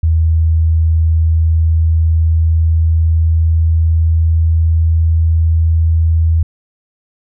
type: tone with pitch glide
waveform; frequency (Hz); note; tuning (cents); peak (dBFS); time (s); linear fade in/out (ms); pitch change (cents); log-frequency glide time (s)
sine; 80.7 to 81.4; E2 to E2; -36 to -21; -8; 0.03-6.43; 5; +15; 0.5-4.74
effects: none